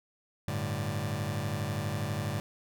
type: chord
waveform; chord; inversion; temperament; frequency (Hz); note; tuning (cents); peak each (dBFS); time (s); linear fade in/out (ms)
sawtooth; G suspended second; none; just; 98 / 110.25 / 147; G2 / A2 / D3; 0 / +4 / +2; -31; 0.48-2.4; 0
effects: none